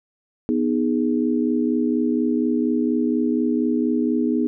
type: chord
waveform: sine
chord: G# minor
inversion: first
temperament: equal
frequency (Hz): 246.9 / 311.1 / 415.3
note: B3 / D#4 / G#4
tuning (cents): 0 / 0 / 0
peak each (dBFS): -20 / -22 / -26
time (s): 0.49-4.47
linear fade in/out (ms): 0
effects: none